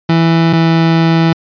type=tone pair in turn; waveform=30% pulse; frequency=165.1 / 164.37 Hz; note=E3 / E3; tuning=+3 / -5 cents; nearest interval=unison; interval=8 cents; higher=first; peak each=-5 dBFS; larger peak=neither; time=0.09-0.53 / 0.53-1.33 s; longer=second; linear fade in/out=5 ms; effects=resampled to 11025 Hz

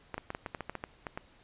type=clicks; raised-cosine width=0.5 ms; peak=-21 dBFS; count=12; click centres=0.143 / 0.18 / 0.304 / 0.349 / 0.462 / 0.548 / 0.607 / 0.696 / 0.753 / 0.839 / 1.068 / 1.175 s; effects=pink hiss -61 dBFS RMS until 1.43 s + resampled to 8000 Hz

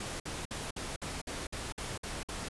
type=noise bursts; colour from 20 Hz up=pink; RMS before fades=-39 dBFS; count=10; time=0-2.486 s; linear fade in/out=5 ms; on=200 ms; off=54 ms; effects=resampled to 24000 Hz

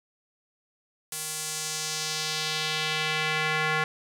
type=tone with band-pass filter sweep; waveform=square; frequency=155.56 Hz; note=D#3; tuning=in tune; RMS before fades=-29 dBFS; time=1.12-3.84 s; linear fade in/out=2 ms; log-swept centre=10000 to 1700 Hz; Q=1.4; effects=none

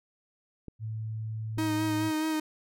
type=clicks; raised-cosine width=3 ms; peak=-28 / -30 dBFS; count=2; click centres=0.683 / 1.576 s
type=tone; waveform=sine; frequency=110 Hz; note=A2; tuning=in tune; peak=-32 dBFS; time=0.79-2.12 s; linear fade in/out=50 ms
type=tone with vibrato; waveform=45% pulse; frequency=313.1 Hz; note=D#4; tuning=11 cents sharp; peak=-27 dBFS; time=1.58-2.4 s; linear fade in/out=5 ms; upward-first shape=sine; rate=4.7 Hz; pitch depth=21 cents each way
effects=none

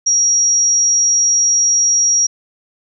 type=tone; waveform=sine; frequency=5680 Hz; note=F8; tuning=28 cents sharp; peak=-10 dBFS; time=0.06-2.27 s; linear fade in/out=10 ms; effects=none

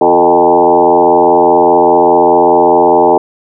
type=tone with frequency modulation; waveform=sine; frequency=612 Hz; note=D#5; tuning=29 cents flat; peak=-4 dBFS; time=0.01-3.18 s; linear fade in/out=5 ms; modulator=84.9 Hz; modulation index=3.5; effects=none

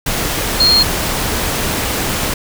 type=tone in noise; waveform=sine; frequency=4239 Hz; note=C8; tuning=22 cents sharp; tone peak=-8 dBFS; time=0.6-0.83 s; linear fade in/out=5 ms; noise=pink; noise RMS=-18 dBFS; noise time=0.06-2.34 s; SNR=+7 dB; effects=none

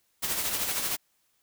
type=noise with tremolo; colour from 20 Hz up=white; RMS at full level=-28 dBFS; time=0.22-0.97 s; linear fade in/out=20 ms; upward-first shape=sine; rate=13 Hz; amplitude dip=45%; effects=white hiss -71 dBFS RMS until 1.42 s

